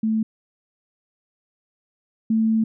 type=tone pair in turn; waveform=sine; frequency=220 / 221.9 Hz; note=A3 / A3; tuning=0 / +15 cents; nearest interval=unison; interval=15 cents; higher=second; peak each=-18 / -16 dBFS; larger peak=second; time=0.03-0.23 / 2.3-2.64 s; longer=second; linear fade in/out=5 ms; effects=none